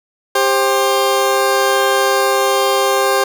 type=tone pair together; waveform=20% pulse; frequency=396.6 / 529 Hz; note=G4 / C5; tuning=+20 / +19 cents; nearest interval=perfect fourth; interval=499 cents; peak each=-10 dBFS; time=0.35-3.24 s; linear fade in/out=5 ms; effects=none